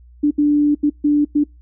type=tone bursts at uneven times; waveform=sine; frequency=293.7 Hz; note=D4; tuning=in tune; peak=-11 dBFS; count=5; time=0.23-0.31 / 0.38-0.75 / 0.83-0.9 / 1.04-1.25 / 1.35-1.44 s; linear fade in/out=10 ms; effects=noise-tail reverb RT60 0.2 s tail -26 dB re dry + added 60 Hz sine -42 dBFS peak until 1.61 s